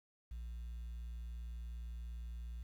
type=tone; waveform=sine; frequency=58.6 Hz; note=A#1; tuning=10 cents sharp; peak=-40 dBFS; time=0.31-2.63 s; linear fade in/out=5 ms; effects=tanh soft clip ceiling -41 dBFS + 11-bit